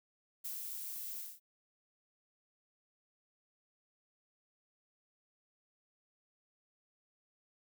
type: noise with ADSR envelope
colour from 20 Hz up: violet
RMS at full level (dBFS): -41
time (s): 0.44-1.4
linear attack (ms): 15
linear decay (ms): 150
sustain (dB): -2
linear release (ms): 210
effects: none